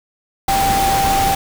sine tone in noise, 784 Hz, G5, in tune, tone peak -14 dBFS, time 0.48-1.35 s, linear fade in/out 5 ms, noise pink, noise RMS -20 dBFS, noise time 0.48-1.35 s, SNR +3 dB, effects none

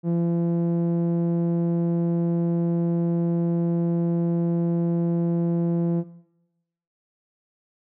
sawtooth tone with low-pass filter, 170 Hz, F3, 46 cents flat, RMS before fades -23 dBFS, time 0.03-6.04 s, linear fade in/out 50 ms, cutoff 390 Hz, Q 0.78, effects noise-tail reverb RT60 0.9 s tail -17 dB re dry

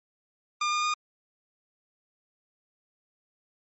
sawtooth tone with pitch steps, 1205 / 1214.1 / 1223.2 Hz, D6 / D#6 / D#6, +44 / -43 / -30 cents, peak -21 dBFS, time 0.61-0.94 s, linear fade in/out 5 ms, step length 110 ms, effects MP3 32 kbps

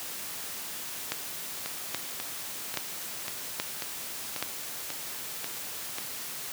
two click trains, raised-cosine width 0.2 ms, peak -11 / -16 dBFS, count 5 / 9, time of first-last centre 1.12-4.426 / 1.66-5.984 s, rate 1.21 / 1.85 Hz, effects white hiss -38 dBFS RMS until 6.52 s + high-pass 100 Hz 12 dB/octave

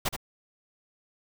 pink noise with echo, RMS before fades -26 dBFS, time 0.05-0.09 s, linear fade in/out 10 ms, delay 75 ms, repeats 1, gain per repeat -7 dB, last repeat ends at 0.165 s, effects none

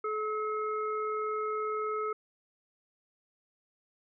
harmonic tone, 429.2 Hz, A4, 43 cents flat, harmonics 1 / 3 / 5, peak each -33 / -33 / -47 dBFS, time 0.04-2.13 s, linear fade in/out 5 ms, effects none

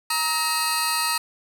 25% pulse tone cluster, 937 / 1279 / 4207 / 4704 Hz, A#5 / D#6 / C8 / D8, +9 / +47 / +9 / +2 cents, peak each -23 dBFS, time 0.1-1.18 s, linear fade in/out 5 ms, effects 7-bit

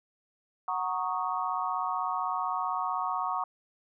sine chord, D# minor seventh, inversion first, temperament equal, 740 / 932.3 / 1108.7 / 1244.5 Hz, F#5 / A#5 / C#6 / D#6, 0 / 0 / 0 / 0 cents, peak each -34 / -34 / -32 / -36 dBFS, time 0.68-3.44 s, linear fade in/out 2 ms, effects none

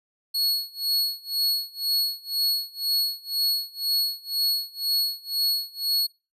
45% pulse tone with tremolo, 4351 Hz, C#8, 33 cents flat, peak -19 dBFS, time 0.34-6.07 s, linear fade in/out 10 ms, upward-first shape sine, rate 2 Hz, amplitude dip 95%, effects noise-tail reverb RT60 0.3 s tail -25 dB re dry + resampled to 32000 Hz

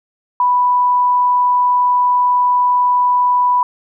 sine tone, 987.8 Hz, B5, in tune, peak -10 dBFS, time 0.4-3.63 s, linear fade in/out 2 ms, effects none

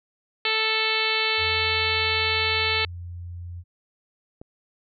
harmonic tone, 440 Hz, A4, in tune, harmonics 1 / 2 / 3 / 4 / 5 / 6 / 7 / 8 / 9 / 10, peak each -31 / -33 / -32 / -32 / -27 / -28 / -30 / -31 / -30 / -32 dBFS, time 0.45-2.85 s, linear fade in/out 2 ms
sine tone, 87.31 Hz, F2, in tune, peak -33 dBFS, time 1.37-3.64 s, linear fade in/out 50 ms
click, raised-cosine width 2 ms, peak -27 dBFS, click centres 4.415 s
effects none

